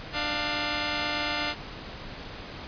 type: tone pair together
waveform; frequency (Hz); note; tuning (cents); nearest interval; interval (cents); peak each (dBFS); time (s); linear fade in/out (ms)
5% pulse; 297 / 702.5; D4 / F5; +20 / +10; octave + minor third; 1490; -18; 0.12-1.55; 50
effects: pink hiss -40 dBFS RMS until 2.67 s + resampled to 11025 Hz